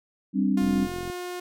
sine chord, G suspended fourth, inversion none, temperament equal, 196 / 261.6 / 293.7 Hz, G3 / C4 / D4, 0 / 0 / 0 cents, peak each -23 / -25 / -27 dBFS, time 0.33-0.88 s, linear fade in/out 50 ms
sawtooth tone with pitch glide, 353.5 to 357.8 Hz, F4 to F4, +21 to +42 cents, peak -28 dBFS, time 0.57-1.4 s, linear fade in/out 5 ms, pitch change +21 cents, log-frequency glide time 0.79-0.94 s
click train, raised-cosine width 3 ms, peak -24 dBFS, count 22, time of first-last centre 0.62-1.099 s, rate 43.8 Hz
effects none

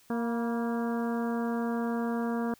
harmonic tone with a mistuned harmonic, 233.1 Hz, A#3, in tune, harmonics 1 / 2 / 3 / 4 / 5 / 6 / 7, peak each -29 / -35 / -39 / -41 / -43 / -45 / -46 dBFS, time 0.1-2.54 s, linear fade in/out 2 ms, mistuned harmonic 4, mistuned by +44 cents, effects white hiss -61 dBFS RMS until 2.59 s

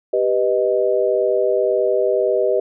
sine chord, G augmented, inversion none, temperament equal, 392 / 493.9 / 622.3 Hz, G4 / B4 / D#5, 0 / 0 / 0 cents, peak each -19 dBFS, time 0.13-2.6 s, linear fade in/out 5 ms, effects none

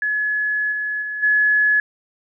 sine tone with level steps, 1700 Hz, G#6, 40 cents sharp, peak -18 / -21 / -24 / -13 dBFS, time 0.02-1.8 s, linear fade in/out 2 ms, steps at 0.71 / 1.01 / 1.22 s, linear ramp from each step 20 ms, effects none

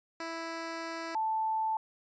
10% pulse / sine tone pair in turn, 329.6 / 879.9 Hz, E4 / A5, 0 / 0 cents, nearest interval octave + perfect fourth, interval 1700 cents, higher second, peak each -28 dBFS, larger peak neither, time 0.2-1.15 / 1.15-1.77 s, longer first, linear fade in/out 2 ms, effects resampled to 16000 Hz

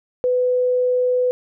sine tone, 499.7 Hz, B4, 20 cents sharp, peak -15 dBFS, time 0.24-1.31 s, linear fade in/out 0 ms, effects none

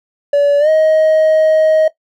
triangle tone with pitch glide, 573 to 628.5 Hz, D5 to D#5, -43 to +17 cents, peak -5 dBFS, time 0.33-1.88 s, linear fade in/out 5 ms, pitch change +160 cents, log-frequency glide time 0.59-0.69 s, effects noise-tail reverb RT60 0.1 s tail -17 dB re dry + tanh soft clip ceiling -2 dBFS

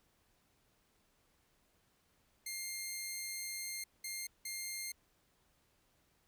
10% pulse tone bursts at uneven times, 2114 Hz, C7, 17 cents sharp, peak -31 dBFS, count 3, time 2.46-3.84 / 4.04-4.27 / 4.45-4.92 s, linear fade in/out 5 ms, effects pink hiss -74 dBFS RMS until 6.27 s

